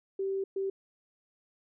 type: tone bursts at uneven times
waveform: sine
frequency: 388.2 Hz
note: G4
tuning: 17 cents flat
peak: -29 dBFS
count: 2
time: 0.19-0.44 / 0.56-0.7 s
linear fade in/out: 5 ms
effects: none